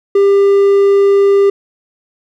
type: tone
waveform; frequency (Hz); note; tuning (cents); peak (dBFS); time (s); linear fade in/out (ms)
triangle; 398.1; G4; +27; -4; 0.15-1.5; 5
effects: none